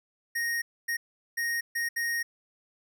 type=tone bursts at uneven times; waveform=square; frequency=1864.7 Hz; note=A#6; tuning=in tune; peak=-28 dBFS; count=5; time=0.35-0.62 / 0.88-0.97 / 1.37-1.61 / 1.75-1.89 / 1.96-2.23 s; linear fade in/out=10 ms; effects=none